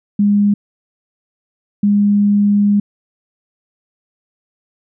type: tone bursts at uneven times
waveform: sine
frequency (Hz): 204.3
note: G#3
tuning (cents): -28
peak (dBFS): -9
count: 2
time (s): 0.19-0.54 / 1.83-2.8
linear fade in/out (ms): 5
effects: none